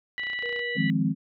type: harmonic tone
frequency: 981 Hz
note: B5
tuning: 12 cents flat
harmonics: 2 / 3 / 4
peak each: -29 / -38 / -44 dBFS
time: 0.18-0.9 s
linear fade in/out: 0 ms
type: clicks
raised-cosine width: 0.3 ms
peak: -26 dBFS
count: 12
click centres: 0.196 / 0.235 / 0.269 / 0.3 / 0.333 / 0.39 / 0.425 / 0.458 / 0.493 / 0.527 / 0.562 / 0.593 s
type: tone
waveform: sine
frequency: 479.1 Hz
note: A#4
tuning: 47 cents sharp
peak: -33 dBFS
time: 0.43-0.77 s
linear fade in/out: 5 ms
type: chord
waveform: sine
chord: F minor seventh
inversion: third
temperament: equal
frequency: 155.56 / 174.61 / 207.7 / 261.6 Hz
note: Eb3 / F3 / Ab3 / C4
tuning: 0 / 0 / 0 / 0 cents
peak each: -27 dBFS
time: 0.75-1.15 s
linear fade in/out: 50 ms
effects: none